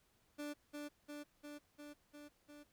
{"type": "tone with echo", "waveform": "30% pulse", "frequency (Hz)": 293.7, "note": "D4", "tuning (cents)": 0, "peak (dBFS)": -40, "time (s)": [0.38, 0.54], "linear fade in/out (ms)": 20, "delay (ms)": 350, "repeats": 6, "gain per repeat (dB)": -2, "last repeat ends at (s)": 2.64, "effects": ["pink hiss -75 dBFS RMS until 2.72 s"]}